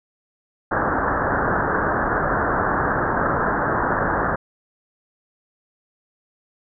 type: low-pass noise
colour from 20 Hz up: white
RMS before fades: -21 dBFS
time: 0.71-4.36 s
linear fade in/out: 10 ms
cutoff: 1700 Hz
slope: 96 dB/octave
effects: none